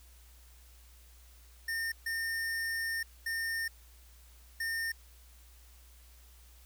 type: tone bursts at uneven times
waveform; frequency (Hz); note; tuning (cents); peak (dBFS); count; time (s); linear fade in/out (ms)
square; 1819; A#6; -43; -33; 4; 1.68-1.92 / 2.06-3.03 / 3.26-3.68 / 4.6-4.92; 5
effects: added 60 Hz sine -55 dBFS peak until 6.65 s + white hiss -62 dBFS RMS until 6.65 s